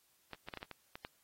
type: clicks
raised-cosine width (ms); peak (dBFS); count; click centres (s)
0.3; -28; 8; 0.333 / 0.486 / 0.538 / 0.573 / 0.629 / 0.713 / 0.955 / 1.049
effects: white hiss -72 dBFS RMS until 1.23 s + AAC 48 kbps